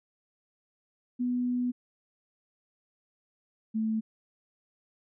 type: tone pair in turn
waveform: sine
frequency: 246.9 / 220.1 Hz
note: B3 / A3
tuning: 0 / +1 cents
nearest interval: major second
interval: 199 cents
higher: first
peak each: -26 / -26 dBFS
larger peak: neither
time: 1.19-1.72 / 3.74-4.01 s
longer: first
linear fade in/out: 20 ms
effects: none